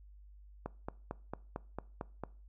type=click train; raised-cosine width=1 ms; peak=-24 dBFS; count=8; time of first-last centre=0.66-2.237 s; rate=4.44 Hz; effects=noise-tail reverb RT60 0.4 s tail -21 dB re dry + added 50 Hz sine -53 dBFS peak until 2.48 s